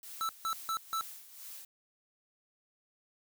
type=noise with tremolo; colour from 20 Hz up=blue; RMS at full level=-46 dBFS; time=0.03-1.65 s; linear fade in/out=2 ms; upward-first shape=sine; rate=2.2 Hz; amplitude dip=65%
type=tone bursts; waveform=square; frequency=1318.5 Hz; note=E6; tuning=in tune; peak=-32 dBFS; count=4; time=0.21-1.01 s; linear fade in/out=0 ms; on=80 ms; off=160 ms
effects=none